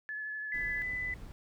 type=tone with vibrato; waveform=sine; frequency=1718 Hz; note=A6; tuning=42 cents flat; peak=-36 dBFS; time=0.09-0.82 s; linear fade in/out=0 ms; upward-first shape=sine; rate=12 Hz; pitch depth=13 cents each way
type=tone; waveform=sine; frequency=2000 Hz; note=B6; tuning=21 cents sharp; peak=-33 dBFS; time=0.52-1.14 s; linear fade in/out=2 ms
type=noise; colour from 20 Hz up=brown; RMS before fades=-46 dBFS; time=0.54-1.32 s; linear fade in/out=0 ms
effects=none